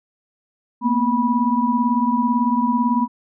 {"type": "tone cluster", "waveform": "sine", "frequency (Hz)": [230.1, 248.1, 979], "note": ["A#3", "B3", "B5"], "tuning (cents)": [-22, 8, -15], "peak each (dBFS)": -20, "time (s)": [0.81, 3.08], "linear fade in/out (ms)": 50, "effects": []}